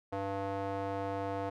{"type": "tone with band-pass filter", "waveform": "square", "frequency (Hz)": 98.4, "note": "G2", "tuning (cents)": 7, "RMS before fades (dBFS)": -36, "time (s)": [0.12, 1.5], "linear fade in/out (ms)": 10, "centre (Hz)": 670, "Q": 1.6, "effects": []}